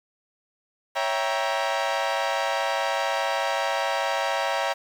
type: chord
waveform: sawtooth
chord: C# diminished seventh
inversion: none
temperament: equal with one note detuned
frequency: 554.4 / 659.3 / 784 / 942.1 Hz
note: C#5 / E5 / G5 / Bb5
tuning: 0 / 0 / 0 / +18 cents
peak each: -25 dBFS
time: 0.95-4.74 s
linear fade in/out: 20 ms
effects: low-pass 5000 Hz 12 dB/octave + 8-bit